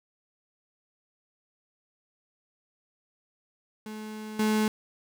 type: tone with level steps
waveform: 35% pulse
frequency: 215.3 Hz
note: A3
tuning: 37 cents flat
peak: -35 / -21 dBFS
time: 3.86-4.68 s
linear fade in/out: 2 ms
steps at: 4.39 s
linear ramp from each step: 5 ms
effects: none